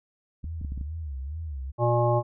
sine tone with vibrato, 73.42 Hz, D2, in tune, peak -31 dBFS, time 0.43-1.72 s, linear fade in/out 20 ms, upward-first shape sine, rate 2.3 Hz, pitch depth 200 cents each way
clicks, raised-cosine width 5 ms, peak -26 dBFS, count 6, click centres 0.443 / 0.614 / 0.648 / 0.721 / 0.777 / 0.812 s
harmonic tone, 119.6 Hz, A#2, 45 cents sharp, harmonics 1 / 3 / 5 / 7 / 9, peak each -23 / -28 / -25 / -28 / -31 dBFS, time 1.78-2.23 s, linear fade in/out 50 ms
effects none

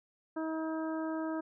harmonic tone, 318.8 Hz, D#4, 42 cents sharp, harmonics 1 / 2 / 3 / 4 / 5, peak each -34 / -40 / -44 / -46 / -48 dBFS, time 0.36-1.41 s, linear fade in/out 10 ms, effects none

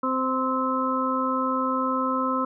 harmonic tone, 260.3 Hz, C4, 9 cents flat, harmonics 1 / 2 / 4 / 5, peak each -27 / -30 / -27 / -27 dBFS, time 0.03-2.45 s, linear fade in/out 5 ms, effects none

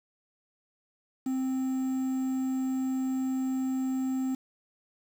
triangle tone with quantisation, 261.6 Hz, C4, in tune, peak -25 dBFS, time 1.26-4.35 s, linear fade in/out 5 ms, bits 8, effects none

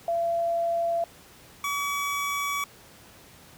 sine / 25% pulse tone pair in turn, 678 / 1138 Hz, E5 / C#6, +49 / +45 cents, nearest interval major sixth, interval 896 cents, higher second, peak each -23 dBFS, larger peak neither, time 0.08-1.04 / 1.64-2.64 s, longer second, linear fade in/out 2 ms, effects pink hiss -51 dBFS RMS until 3.57 s + high-pass 60 Hz 12 dB/octave

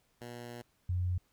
10% pulse / sine tone pair in turn, 119.9 / 89.82 Hz, A#2 / F2, +49 / +49 cents, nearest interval perfect fourth, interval 500 cents, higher first, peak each -35 / -29 dBFS, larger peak second, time 0.21-0.62 / 0.89-1.18 s, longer first, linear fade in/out 5 ms, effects pink hiss -73 dBFS RMS until 1.32 s

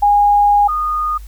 sine tone pair in turn, 820 / 1228.6 Hz, G#5 / D#6, -22 / -22 cents, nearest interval perfect fifth, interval 700 cents, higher second, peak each -8 / -15 dBFS, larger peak first, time 0.02-0.68 / 0.68-1.18 s, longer first, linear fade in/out 10 ms, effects added 50 Hz sine -30 dBFS peak until 1.27 s + white hiss -49 dBFS RMS until 1.27 s

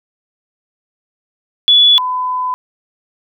sine tone pair in turn, 3423 / 1006.8 Hz, A7 / B5, -48 / +33 cents, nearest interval octave + major sixth, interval 2119 cents, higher first, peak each -5 / -15 dBFS, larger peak first, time 1.68-1.98 / 1.98-2.54 s, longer second, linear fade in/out 0 ms, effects none

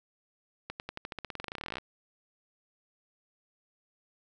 accelerating click train, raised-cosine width 0.3 ms, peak -21 dBFS, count 26, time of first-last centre 0.7-1.784 s, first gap 99 ms, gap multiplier 0.92, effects none

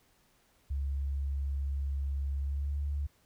sine tone with pitch glide, 69.3 to 71.74 Hz, C#2 to D2, 0 to -40 cents, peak -30 dBFS, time 0.7-3.07 s, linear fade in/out 10 ms, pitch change +60 cents, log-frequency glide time 2.4-2.79 s, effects pink hiss -68 dBFS RMS until 3.25 s

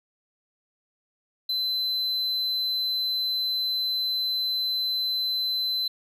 triangle tone, 4050 Hz, B7, 43 cents sharp, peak -23 dBFS, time 1.49-5.88 s, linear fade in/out 5 ms, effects none

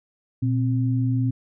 sine tone pair together, 119.9 / 262.4 Hz, A#2 / C4, +49 / +5 cents, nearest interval octave + major second, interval 1356 cents, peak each -20 / -25 dBFS, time 0.42-1.31 s, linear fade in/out 10 ms, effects none

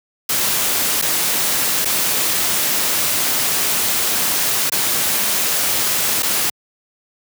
white noise with dropouts, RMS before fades -18 dBFS, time 0.29-6.5 s, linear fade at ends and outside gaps 5 ms, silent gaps 1.016-1.022 / 1.848-1.854 / 4.698-4.719 / 6.224-6.229 s, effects high-pass 100 Hz 12 dB/octave

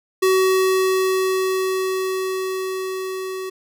square tone with level ramp, 377 Hz, F#4, 32 cents sharp, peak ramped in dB -14 to -27 dBFS, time 0.22-3.5 s, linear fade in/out 10 ms, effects none

